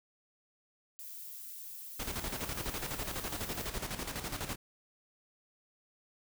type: noise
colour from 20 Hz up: violet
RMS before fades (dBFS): -46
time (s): 0.99-3.69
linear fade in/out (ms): 0
type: noise with tremolo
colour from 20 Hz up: pink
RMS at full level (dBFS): -37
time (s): 1.99-4.56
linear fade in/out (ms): 10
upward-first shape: square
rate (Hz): 12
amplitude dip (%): 60
effects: none